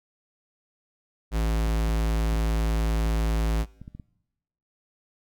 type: tone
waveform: square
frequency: 55 Hz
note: A1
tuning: in tune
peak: -23 dBFS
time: 1.31-3.66 s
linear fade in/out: 50 ms
type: clicks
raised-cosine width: 5 ms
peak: -28 dBFS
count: 10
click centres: 1.672 / 1.887 / 2.329 / 2.362 / 3.064 / 3.635 / 3.816 / 3.879 / 3.95 / 3.998 s
effects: noise-tail reverb RT60 1.0 s tail -23 dB re dry